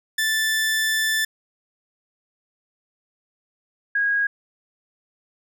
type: tone pair in turn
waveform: sawtooth / sine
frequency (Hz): 1760 / 1642.5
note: A6 / G#6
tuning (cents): 0 / -20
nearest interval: minor second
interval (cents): 120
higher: first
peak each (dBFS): -16 / -18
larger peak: first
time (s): 0.18-1.25 / 3.95-4.27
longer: first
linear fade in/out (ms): 5
effects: none